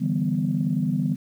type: chord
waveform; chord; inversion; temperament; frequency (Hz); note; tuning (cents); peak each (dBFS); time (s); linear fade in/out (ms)
sine; E minor seventh; third; equal; 146.83 / 164.81 / 196 / 246.9; D3 / E3 / G3 / B3; 0 / 0 / 0 / 0; -26; 0-1.16; 20
effects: tanh soft clip ceiling -11 dBFS + 9-bit